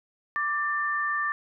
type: tone pair together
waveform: sine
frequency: 1174.7 / 1786.7 Hz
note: D6 / A6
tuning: 0 / +26 cents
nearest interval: perfect fifth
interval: 726 cents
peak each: -28 / -27 dBFS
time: 0.36-1.32 s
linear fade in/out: 0 ms
effects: none